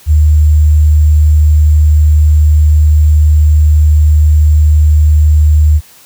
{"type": "tone with sample-and-hold", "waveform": "sine", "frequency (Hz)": 76, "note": "D#2", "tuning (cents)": -40, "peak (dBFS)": -3, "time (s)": [0.06, 5.81], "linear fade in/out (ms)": 50, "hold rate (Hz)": 7350, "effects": ["white hiss -40 dBFS RMS until 6.05 s"]}